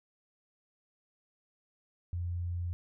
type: tone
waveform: sine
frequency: 87.31 Hz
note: F2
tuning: in tune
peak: -32 dBFS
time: 2.13-2.73 s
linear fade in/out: 0 ms
effects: none